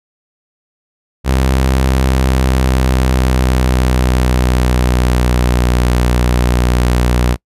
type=tone with pitch glide; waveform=sawtooth; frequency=65.41 to 61.03 Hz; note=C2 to B1; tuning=0 to -20 cents; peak=-6 dBFS; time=1.24-7.37 s; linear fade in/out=50 ms; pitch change=-120 cents; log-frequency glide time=1.92-5.67 s; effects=noise-tail reverb RT60 0.1 s tail -26 dB re dry + resampled to 32000 Hz